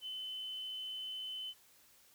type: tone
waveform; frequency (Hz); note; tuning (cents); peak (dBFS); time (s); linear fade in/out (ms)
sine; 3038; F#7; +45; -39; 0.01-1.54; 50
effects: tanh soft clip ceiling -36 dBFS + white hiss -65 dBFS RMS until 2.14 s